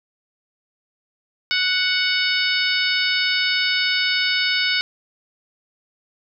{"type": "harmonic tone with a mistuned harmonic", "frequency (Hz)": 740, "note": "F#5", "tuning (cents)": 0, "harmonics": [2, 3, 4, 5, 6, 7], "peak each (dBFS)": [-24, -23, -25, -25, -26, -27], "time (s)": [1.51, 4.81], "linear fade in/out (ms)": 0, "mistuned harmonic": 6, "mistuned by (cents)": 22, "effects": []}